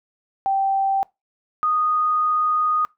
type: tone pair in turn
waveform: sine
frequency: 780 / 1238.2 Hz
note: G5 / D#6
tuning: -9 / -9 cents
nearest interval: minor sixth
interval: 800 cents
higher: second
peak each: -17 dBFS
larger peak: neither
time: 0.46-1.03 / 1.63-2.85 s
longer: second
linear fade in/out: 0 ms
effects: noise-tail reverb RT60 0.2 s tail -23 dB re dry